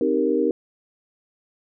sine chord, C minor seventh, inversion none, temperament equal, 261.6 / 311.1 / 392 / 466.2 Hz, C4 / Eb4 / G4 / Bb4, 0 / 0 / 0 / 0 cents, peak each -25 / -23 / -24 / -22 dBFS, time 0.01-0.51 s, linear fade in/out 2 ms, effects none

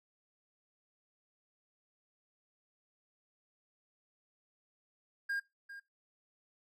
triangle tone with echo, 1615 Hz, G#6, 49 cents flat, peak -31 dBFS, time 5.29-5.4 s, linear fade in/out 10 ms, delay 400 ms, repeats 1, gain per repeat -13 dB, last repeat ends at 5.8 s, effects noise-tail reverb RT60 0.2 s tail -20 dB re dry

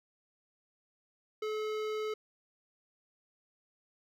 sine tone with hard clipping, 430.2 Hz, A4, 39 cents flat, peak -35 dBFS, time 1.42-2.14 s, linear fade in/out 5 ms, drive 17 dB, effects none

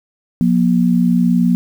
sine tone pair together, 178.6 / 238.4 Hz, F3 / A#3, +39 / +39 cents, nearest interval perfect fourth, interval 500 cents, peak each -13 dBFS, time 0.41-1.55 s, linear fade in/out 0 ms, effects 7-bit

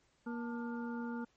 harmonic tone with a mistuned harmonic, 236.8 Hz, A#3, 27 cents sharp, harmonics 1 / 2 / 4 / 5 / 6, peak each -38 / -47 / -48 / -56 / -49 dBFS, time 0.26-1.25 s, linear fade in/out 10 ms, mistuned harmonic 4, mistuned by -110 cents, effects pink hiss -73 dBFS RMS until 1.36 s + MP3 32 kbps

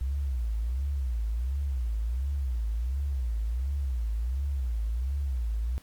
sine tone with vibrato, 61.9 Hz, B1, 5 cents sharp, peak -26 dBFS, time 0.01-5.78 s, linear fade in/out 0 ms, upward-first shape sine, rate 1.4 Hz, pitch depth 230 cents each way, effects pink hiss -57 dBFS RMS until 5.82 s + MP3 96 kbps

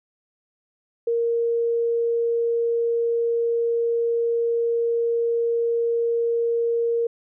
sine tone, 466.2 Hz, A#4, in tune, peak -19 dBFS, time 1.07-7.07 s, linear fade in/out 5 ms, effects none

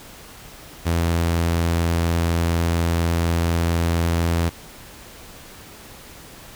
sawtooth tone, 84.2 Hz, E2, 37 cents sharp, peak -14 dBFS, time 0.85-4.5 s, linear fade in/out 20 ms, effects pink hiss -42 dBFS RMS until 6.55 s

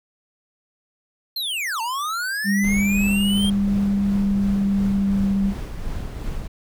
square linear two-way sweep, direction down then up, 4259 to 880 to 3226 Hz, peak -24 dBFS, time 1.36-3.5 s, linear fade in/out 5 ms, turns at 1.81 s
sine tone with pitch glide, 200 to 196.68 Hz, G3 to G3, +35 to +6 cents, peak -17 dBFS, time 2.44-5.54 s, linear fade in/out 50 ms, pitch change -29 cents, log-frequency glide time 3.84-5.26 s
brown noise with tremolo, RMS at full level -28 dBFS, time 2.63-6.48 s, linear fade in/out 10 ms, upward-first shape sine, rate 2.8 Hz, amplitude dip 30%
effects none

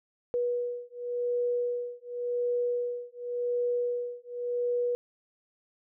sine beating tone pair, 485.2 / 486.1 Hz, B4 / B4, -31 / -28 cents, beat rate 0.9 Hz, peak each -31 dBFS, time 0.34-4.95 s, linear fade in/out 0 ms, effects none

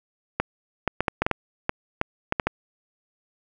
clicks, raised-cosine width 0.5 ms, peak -6 dBFS, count 12, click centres 0.4 / 0.877 / 1.006 / 1.082 / 1.22 / 1.265 / 1.313 / 1.694 / 2.014 / 2.324 / 2.398 / 2.47 s, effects none

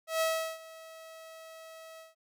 sawtooth tone with ADSR envelope, 646 Hz, E5, 35 cents flat, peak -22 dBFS, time 0.07-2.15 s, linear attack 140 ms, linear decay 370 ms, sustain -21 dB, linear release 160 ms, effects none

